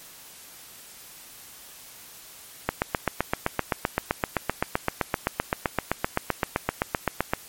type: click train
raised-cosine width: 0.5 ms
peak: -6 dBFS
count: 37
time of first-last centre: 2.69-7.335 s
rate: 7.75 Hz
effects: white hiss -46 dBFS RMS until 7.48 s + MP3 64 kbps